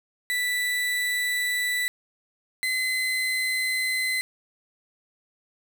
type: tone pair in turn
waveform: 35% pulse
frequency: 1975.5 / 2040 Hz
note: B6 / C7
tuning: 0 / -44 cents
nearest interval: minor second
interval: 56 cents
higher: second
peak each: -22 dBFS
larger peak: neither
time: 0.3-1.88 / 2.63-4.21 s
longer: neither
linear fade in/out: 0 ms
effects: 8-bit